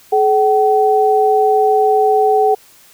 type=tone pair together; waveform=sine; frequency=426.8 / 762 Hz; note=G#4 / G5; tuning=+47 / -49 cents; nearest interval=minor seventh; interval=1004 cents; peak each=-12 dBFS; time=0.12-2.55 s; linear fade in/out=10 ms; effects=white hiss -46 dBFS RMS until 2.93 s